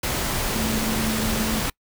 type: tone in noise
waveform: sine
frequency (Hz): 220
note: A3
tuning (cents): 0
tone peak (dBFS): -25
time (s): 0.55-1.6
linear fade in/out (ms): 5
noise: pink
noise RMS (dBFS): -25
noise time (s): 0.03-1.7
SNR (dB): -3
effects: noise-tail reverb RT60 0.1 s tail -26 dB re dry